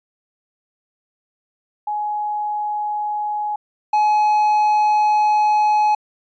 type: tone pair in turn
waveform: sine / triangle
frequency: 839 / 845.8 Hz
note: G#5 / G#5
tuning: +17 / +31 cents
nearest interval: unison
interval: 14 cents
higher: second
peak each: -20 / -11 dBFS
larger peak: second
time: 1.87-3.56 / 3.93-5.95 s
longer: second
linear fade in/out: 5 ms
effects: resampled to 16000 Hz